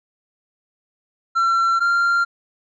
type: tone pair in turn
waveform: triangle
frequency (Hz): 1356 / 1386.9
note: E6 / F6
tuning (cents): +49 / -12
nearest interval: unison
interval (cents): 39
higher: second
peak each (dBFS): -13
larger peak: neither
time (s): 1.35-1.8 / 1.8-2.25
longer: neither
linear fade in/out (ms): 20
effects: resampled to 16000 Hz